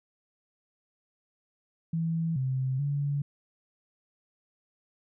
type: tone with pitch steps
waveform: sine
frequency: 164.3 / 131.1 / 142.8 Hz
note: E3 / C3 / D3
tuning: -5 / +4 / -48 cents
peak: -26 dBFS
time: 1.93-3.22 s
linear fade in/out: 5 ms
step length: 430 ms
effects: none